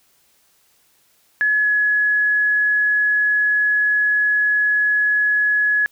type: tone pair in turn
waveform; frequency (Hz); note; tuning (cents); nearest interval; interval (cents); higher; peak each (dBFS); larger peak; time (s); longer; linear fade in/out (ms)
sine; 1700 / 1690.4; G#6 / G#6; +40 / +30; unison; 10; first; -14; neither; 1.41-1.64 / 1.64-5.86; second; 0
effects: white hiss -59 dBFS RMS until 5.91 s